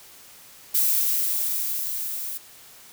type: noise with level ramp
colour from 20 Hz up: violet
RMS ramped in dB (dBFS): -20 to -32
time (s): 0.74-2.38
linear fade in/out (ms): 10
effects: white hiss -48 dBFS RMS until 2.92 s